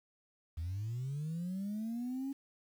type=linear sweep; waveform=sine; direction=up; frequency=77 to 277.5 Hz; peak=-34 dBFS; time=0.57-2.33 s; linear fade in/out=10 ms; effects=tanh soft clip ceiling -33 dBFS + 10-bit